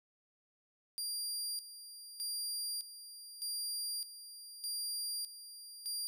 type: tone with tremolo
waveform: 25% pulse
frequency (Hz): 4780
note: D8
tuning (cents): +30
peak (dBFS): -32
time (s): 0.98-6.07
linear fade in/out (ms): 0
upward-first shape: square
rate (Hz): 0.82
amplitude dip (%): 75
effects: none